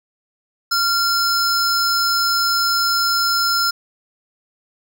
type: tone pair together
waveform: square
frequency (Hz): 1380 / 5210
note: F6 / E8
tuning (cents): -21 / -21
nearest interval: octave + major seventh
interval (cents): 2300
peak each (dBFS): -19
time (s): 0.71-3.71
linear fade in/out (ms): 10
effects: none